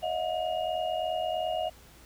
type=tone cluster; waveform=sine; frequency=590 / 639 / 722 / 2858 Hz; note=D5 / D#5 / F#5 / F7; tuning=+8 / +46 / -43 / +39 cents; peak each=-40 / -31 / -31 / -40 dBFS; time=0.02-1.7 s; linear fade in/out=20 ms; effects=added 60 Hz sine -55 dBFS peak until 2.05 s + pink hiss -55 dBFS RMS until 2.05 s